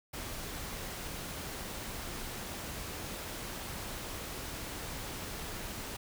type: noise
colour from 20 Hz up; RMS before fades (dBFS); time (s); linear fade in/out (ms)
pink; -41; 0.13-5.97; 10
effects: none